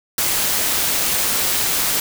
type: noise with amplitude modulation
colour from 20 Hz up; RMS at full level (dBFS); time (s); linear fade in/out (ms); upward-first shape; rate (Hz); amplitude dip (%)
white; -17; 0.18-2; 2; sine; 204; 45
effects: none